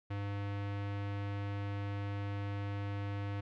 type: tone with low-pass filter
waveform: square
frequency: 100.8 Hz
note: G2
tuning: 49 cents sharp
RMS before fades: -38 dBFS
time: 0.1-3.41 s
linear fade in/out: 10 ms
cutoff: 2600 Hz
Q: 1.1
effects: none